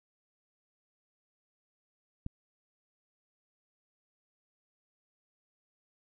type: click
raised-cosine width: 5 ms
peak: -24 dBFS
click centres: 2.264 s
effects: none